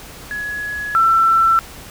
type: tone pair in turn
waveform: sine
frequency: 1684 / 1339.5 Hz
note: G#6 / E6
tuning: +24 / +27 cents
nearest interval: major third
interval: 397 cents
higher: first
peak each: -22 / -10 dBFS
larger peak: second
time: 0.31-0.95 / 0.95-1.59 s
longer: neither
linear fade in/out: 0 ms
effects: added 60 Hz sine -45 dBFS peak until 1.9 s + pink hiss -37 dBFS RMS until 1.9 s